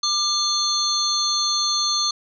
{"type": "tone cluster", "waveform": "sine", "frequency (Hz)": [1194, 3504, 4312, 6290], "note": ["D6", "A7", "C#8", "G8"], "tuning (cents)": [28, -8, -49, 5], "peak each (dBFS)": [-27, -27, -21, -26], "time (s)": [0.03, 2.11], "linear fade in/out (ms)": 5, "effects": []}